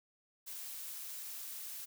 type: noise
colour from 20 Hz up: blue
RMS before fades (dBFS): -45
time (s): 0.46-1.86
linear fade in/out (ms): 20
effects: none